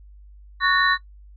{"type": "tone cluster", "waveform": "sine", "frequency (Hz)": [1114, 1473, 1746, 1833, 3964], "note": ["C#6", "F#6", "A6", "A#6", "B7"], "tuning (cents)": [8, -8, -14, -30, 6], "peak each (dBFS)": [-20, -26, -28, -20, -26], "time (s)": [0.6, 0.98], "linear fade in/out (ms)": 50, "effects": ["noise-tail reverb RT60 0.1 s tail -18 dB re dry", "added 50 Hz sine -43 dBFS peak until 1.36 s"]}